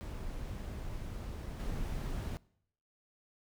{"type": "noise with level steps", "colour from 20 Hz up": "brown", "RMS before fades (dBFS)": [-41, -37], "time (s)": [0.01, 2.37], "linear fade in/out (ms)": 0, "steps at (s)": 1.59, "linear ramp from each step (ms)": 10, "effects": ["noise-tail reverb RT60 0.7 s tail -23 dB re dry"]}